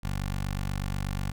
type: tone with notch filter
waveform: 15% pulse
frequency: 48.23 Hz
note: G1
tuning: 27 cents flat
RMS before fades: -31 dBFS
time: 0.03-1.32 s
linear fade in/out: 10 ms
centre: 440 Hz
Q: 1.2
effects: none